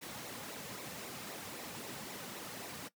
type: noise with flanger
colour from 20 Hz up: pink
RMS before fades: -45 dBFS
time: 0.01-2.89 s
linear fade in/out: 20 ms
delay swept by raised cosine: 0.62 to 3.12 ms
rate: 3.8 Hz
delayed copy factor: -0.55
effects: noise-tail reverb RT60 0.1 s tail -18 dB re dry + high-pass 150 Hz 12 dB/octave